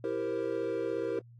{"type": "chord", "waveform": "triangle", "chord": "C dominant seventh", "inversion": "first", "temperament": "equal with one note detuned", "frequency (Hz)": [332.7, 392, 466.2, 523.3], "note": ["E4", "G4", "Bb4", "C5"], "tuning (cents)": [16, 0, 0, 0], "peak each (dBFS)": [-35, -34, -32, -36], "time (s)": [0.04, 1.19], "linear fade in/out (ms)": 2, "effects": ["added 118 Hz sine -51 dBFS peak until 1.39 s", "AAC 32 kbps"]}